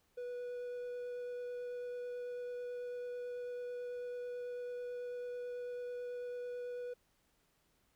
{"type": "tone with vibrato", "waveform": "triangle", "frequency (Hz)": 490, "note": "B4", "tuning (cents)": -14, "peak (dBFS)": -38, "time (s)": [0.17, 6.94], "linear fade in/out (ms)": 10, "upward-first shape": "triangle", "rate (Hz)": 9.1, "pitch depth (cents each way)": 8, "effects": ["pink hiss -75 dBFS RMS until 7.95 s"]}